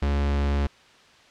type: tone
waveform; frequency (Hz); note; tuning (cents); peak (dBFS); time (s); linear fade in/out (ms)
45% pulse; 71; C#2; +42; -21; 0.02-0.67; 5
effects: white hiss -53 dBFS RMS until 1.3 s + low-pass 4000 Hz 12 dB/octave